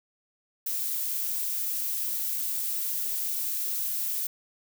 violet noise, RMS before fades -30 dBFS, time 0.66-4.27 s, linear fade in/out 5 ms, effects none

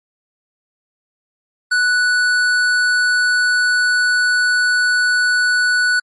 sine tone with hard clipping, 1480 Hz, F#6, in tune, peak -14 dBFS, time 1.71-6 s, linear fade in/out 10 ms, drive 11 dB, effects MP3 48 kbps

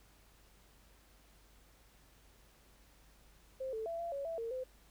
sine tone with pitch steps, 526 / 441.7 / 670 / 681 / 558 / 661 / 458.4 / 514 Hz, C5 / A4 / E5 / F5 / C#5 / E5 / A#4 / C5, +9 / +7 / +28 / -44 / +11 / +5 / -29 / -31 cents, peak -37 dBFS, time 3.6-4.64 s, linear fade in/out 10 ms, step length 130 ms, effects added 50 Hz sine -64 dBFS peak until 4.9 s + pink hiss -66 dBFS RMS until 4.9 s

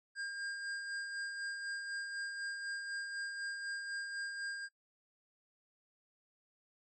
square tone with tremolo, 1608 Hz, G6, 44 cents sharp, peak -38 dBFS, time 0.15-4.69 s, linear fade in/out 50 ms, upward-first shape sine, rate 4 Hz, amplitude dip 40%, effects noise-tail reverb RT60 0.1 s tail -21 dB re dry + MP3 32 kbps

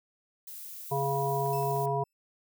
violet noise, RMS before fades -43 dBFS, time 0.47-1.86 s, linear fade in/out 5 ms
harmonic tone, 138.59 Hz, C#3, in tune, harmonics 1 / 3 / 5 / 7, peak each -32 / -32 / -32 / -32 dBFS, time 0.91-2.04 s, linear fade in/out 10 ms
clicks, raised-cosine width 0.5 ms, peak -39 dBFS, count 4, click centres 1.462 / 1.629 / 1.764 / 1.873 s
5% pulse tone with exponential decay, 2637 Hz, E7, in tune, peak -34 dBFS, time 1.53-2.13 s, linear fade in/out 1 ms, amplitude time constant 130 ms
effects none

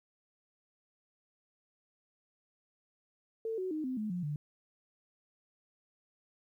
sine tone with pitch steps, 448.2 / 372.6 / 309.7 / 257.4 / 214 / 177.87 / 147.85 Hz, A4 / F#4 / D#4 / C4 / A3 / F3 / D3, +32 / +12 / -8 / -28 / -48 / +32 / +12 cents, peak -33 dBFS, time 3.45-4.36 s, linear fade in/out 2 ms, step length 130 ms, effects 12-bit

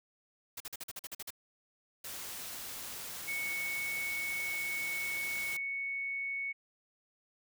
white noise bursts, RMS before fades -42 dBFS, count 10, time 0.57-1.305 s, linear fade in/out 5 ms, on 33 ms, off 45 ms
white noise, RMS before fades -43 dBFS, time 2.04-5.57 s, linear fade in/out 5 ms
sine tone, 2217 Hz, C#7, in tune, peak -34 dBFS, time 3.27-6.53 s, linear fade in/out 20 ms
effects none

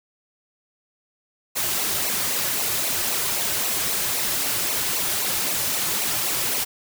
white noise with flanger, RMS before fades -24 dBFS, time 1.55-6.65 s, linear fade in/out 20 ms, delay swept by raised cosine 0.58 to 4.38 ms, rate 3.8 Hz, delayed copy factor -0.65, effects none

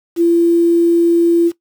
sine tone with quantisation, 339.7 Hz, F4, 48 cents flat, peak -8 dBFS, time 0.16-1.52 s, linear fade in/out 50 ms, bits 6, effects noise-tail reverb RT60 0.1 s tail -17 dB re dry

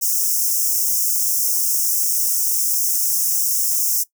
white high-pass noise, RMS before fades -19 dBFS, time 0.01-4.04 s, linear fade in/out 20 ms, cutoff 5300 Hz, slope 96 dB/octave, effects noise-tail reverb RT60 0.1 s tail -18 dB re dry

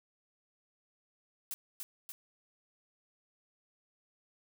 blue noise with echo, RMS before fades -39 dBFS, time 1.51-1.54 s, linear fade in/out 0 ms, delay 290 ms, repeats 2, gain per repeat -3 dB, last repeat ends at 2.12 s, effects none

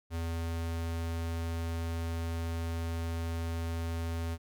square tone, 83.1 Hz, E2, 15 cents sharp, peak -33 dBFS, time 0.1-4.38 s, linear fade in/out 50 ms, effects none

